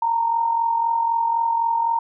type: tone with amplitude modulation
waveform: sine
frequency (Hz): 923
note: A#5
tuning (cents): -17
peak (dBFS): -15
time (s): 0.02-1.99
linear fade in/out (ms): 5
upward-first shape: sine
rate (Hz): 43.9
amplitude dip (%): 55
effects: none